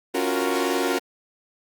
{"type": "chord", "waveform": "sawtooth", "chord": "Gb major seventh", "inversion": "second", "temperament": "equal", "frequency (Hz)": [277.2, 349.2, 370, 466.2], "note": ["Db4", "F4", "Gb4", "Bb4"], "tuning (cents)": [0, 0, 0, 0], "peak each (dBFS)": -23, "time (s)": [0.14, 0.99], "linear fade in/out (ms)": 10, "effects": ["Opus 32 kbps"]}